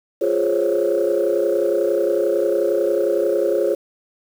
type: chord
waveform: sine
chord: Db major seventh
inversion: first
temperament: equal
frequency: 349.2 / 415.3 / 523.3 / 554.4 Hz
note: F4 / Ab4 / C5 / Db5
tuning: 0 / 0 / 0 / 0 cents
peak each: -21 / -20 / -22 / -20 dBFS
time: 0.21-3.75 s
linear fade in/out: 10 ms
effects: tanh soft clip ceiling -9 dBFS + 7-bit